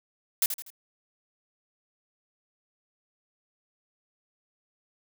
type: noise with echo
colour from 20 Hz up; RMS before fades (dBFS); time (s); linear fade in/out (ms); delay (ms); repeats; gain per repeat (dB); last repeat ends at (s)
blue; -23; 0.42-0.46; 2; 81; 3; -8; 0.703
effects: none